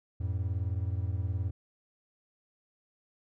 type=beating tone pair; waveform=triangle; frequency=88.2 / 107.2 Hz; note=F2 / A2; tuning=+18 / -45 cents; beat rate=19 Hz; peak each=-29 / -32 dBFS; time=0.2-1.51 s; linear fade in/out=10 ms; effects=none